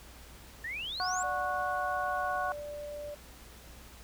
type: exponential sweep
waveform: sine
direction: up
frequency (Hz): 1760 to 7800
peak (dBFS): -35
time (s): 0.64-1.23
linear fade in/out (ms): 5
type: harmonic tone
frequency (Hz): 367.5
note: F#4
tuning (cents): -12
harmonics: 2 / 3 / 4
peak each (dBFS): -33 / -35 / -36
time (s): 1-2.52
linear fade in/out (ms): 0
type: tone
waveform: sine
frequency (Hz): 587.3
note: D5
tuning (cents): 0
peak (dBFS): -38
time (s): 1.23-3.15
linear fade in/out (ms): 10
effects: added 60 Hz sine -53 dBFS peak until 4.03 s + pink hiss -53 dBFS RMS until 4.03 s